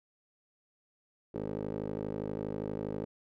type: tone with band-pass filter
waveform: 15% pulse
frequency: 52.4 Hz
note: G#1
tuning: 16 cents sharp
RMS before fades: -37 dBFS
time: 1.34-3.05 s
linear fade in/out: 10 ms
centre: 370 Hz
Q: 3.8
effects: none